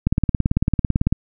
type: click train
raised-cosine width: 5 ms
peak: -4 dBFS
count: 20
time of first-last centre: 0.07-1.126 s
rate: 18 Hz
effects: none